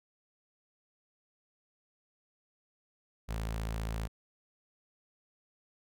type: tone with notch filter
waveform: sawtooth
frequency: 55 Hz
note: A1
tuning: in tune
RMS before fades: -36 dBFS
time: 3.28-4.08 s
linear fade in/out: 20 ms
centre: 320 Hz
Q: 1.9
effects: none